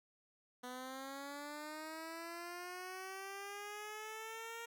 10% pulse linear sweep, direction up, 246.9 to 466.2 Hz, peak -37 dBFS, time 0.63-4.66 s, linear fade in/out 10 ms, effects none

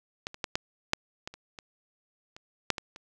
clicks, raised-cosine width 0.2 ms, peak -16 / -26 / -13 / -10 / -6 / -19 / -28 / -25 / -28 / -6 / -17 / -27 dBFS, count 12, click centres 0.269 / 0.344 / 0.442 / 0.555 / 0.934 / 1.275 / 1.34 / 1.588 / 2.365 / 2.703 / 2.782 / 2.961 s, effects none

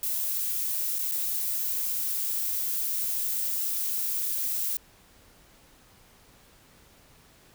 violet noise with dropouts, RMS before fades -29 dBFS, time 0.03-4.77 s, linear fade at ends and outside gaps 1 ms, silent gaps 0.986-0.991 / 1.114-1.119 s, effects pink hiss -57 dBFS RMS until 7.54 s

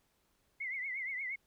sine tone with vibrato, 2093 Hz, C7, in tune, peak -36 dBFS, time 0.6-1.36 s, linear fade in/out 10 ms, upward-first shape triangle, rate 8.5 Hz, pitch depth 120 cents each way, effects pink hiss -75 dBFS RMS until 1.46 s

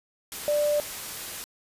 sine tone in noise, 591 Hz, D5, 11 cents sharp, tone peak -21 dBFS, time 0.48-0.8 s, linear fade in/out 0 ms, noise white, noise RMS -36 dBFS, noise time 0.32-1.44 s, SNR +12 dB, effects resampled to 32000 Hz

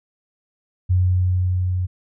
sine tone with level ramp, 91.2 Hz, F#2, 24 cents flat, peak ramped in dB -13 to -19 dBFS, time 0.89-1.87 s, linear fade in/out 20 ms, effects none

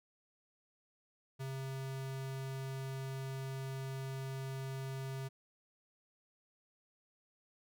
square tone, 133.8 Hz, C3, 39 cents sharp, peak -40 dBFS, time 1.39-5.29 s, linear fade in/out 20 ms, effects none

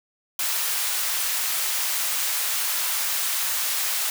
white high-pass noise, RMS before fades -25 dBFS, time 0.39-4.1 s, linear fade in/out 2 ms, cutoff 850 Hz, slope 12 dB/octave, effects none

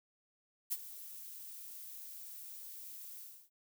violet noise with ADSR envelope, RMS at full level -34 dBFS, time 0.7-3.5 s, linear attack 24 ms, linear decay 39 ms, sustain -15 dB, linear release 310 ms, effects none

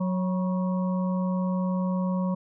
harmonic tone with a mistuned harmonic, 183.7 Hz, F#3, 12 cents flat, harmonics 1 / 3 / 5 / 6, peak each -24 / -34 / -38 / -40 dBFS, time 0-2.35 s, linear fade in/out 10 ms, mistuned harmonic 5, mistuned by +73 cents, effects none

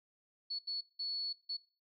sine tone bursts at uneven times, 4409 Hz, C#8, 10 cents flat, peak -36 dBFS, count 4, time 0.5-0.59 / 0.67-0.81 / 0.99-1.33 / 1.49-1.57 s, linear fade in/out 10 ms, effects noise-tail reverb RT60 0.4 s tail -21 dB re dry

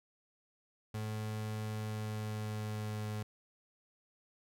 35% pulse tone with pitch glide, 108 to 106.45 Hz, A2 to G#2, -32 to +43 cents, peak -35 dBFS, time 0.94-3.23 s, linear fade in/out 5 ms, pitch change -25 cents, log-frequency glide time 1.71-3.11 s, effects none

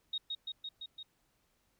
sine tone with echo, 3748 Hz, A#7, 9 cents sharp, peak -33 dBFS, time 0.13-0.18 s, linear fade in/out 5 ms, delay 170 ms, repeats 5, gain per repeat -2 dB, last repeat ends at 1.03 s, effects pink hiss -75 dBFS RMS until 1.79 s

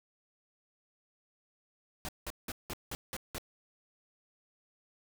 pink noise bursts, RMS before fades -39 dBFS, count 7, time 2.05-3.382 s, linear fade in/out 0 ms, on 36 ms, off 180 ms, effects none

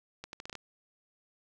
accelerating click train, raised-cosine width 0.2 ms, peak -24 dBFS, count 7, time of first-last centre 0.24-0.553 s, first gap 91 ms, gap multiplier 0.77, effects none

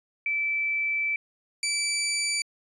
sine / 15% pulse tone pair in turn, 2320 / 2320 Hz, D7 / D7, -22 / -22 cents, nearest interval unison, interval 0 cents, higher neither, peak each -24 / -18 dBFS, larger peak second, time 0.26-1.16 / 1.63-2.42 s, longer first, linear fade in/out 2 ms, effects resampled to 24000 Hz

